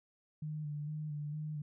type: tone with vibrato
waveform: sine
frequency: 150.4 Hz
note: D3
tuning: 42 cents sharp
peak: -37 dBFS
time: 0.42-1.62 s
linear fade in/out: 5 ms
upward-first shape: square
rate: 2.2 Hz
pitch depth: 29 cents each way
effects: none